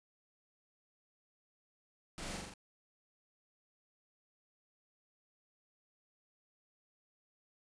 pink noise with echo, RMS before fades -45 dBFS, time 2.18-2.37 s, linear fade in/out 0 ms, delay 42 ms, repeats 4, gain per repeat -2 dB, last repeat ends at 2.538 s, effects resampled to 22050 Hz

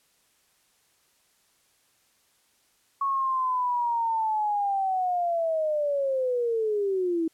sine linear sweep, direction down, 1108.7 to 320 Hz, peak -23 dBFS, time 3.01-7.28 s, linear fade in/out 5 ms, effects white hiss -66 dBFS RMS until 7.33 s + low-pass 12000 Hz 12 dB/octave

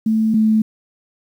sine tone pair in turn, 220 / 218.1 Hz, A3 / A3, 0 / -15 cents, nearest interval unison, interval 15 cents, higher first, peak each -13 / -11 dBFS, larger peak second, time 0.06-0.34 / 0.34-0.62 s, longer neither, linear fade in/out 5 ms, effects 8-bit

